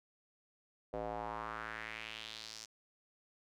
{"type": "tone with band-pass filter sweep", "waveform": "square", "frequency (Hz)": 55.3, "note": "A1", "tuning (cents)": 9, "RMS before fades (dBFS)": -44, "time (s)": [0.93, 2.66], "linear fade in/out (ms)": 10, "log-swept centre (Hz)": [560, 5900], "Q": 2.8, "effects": []}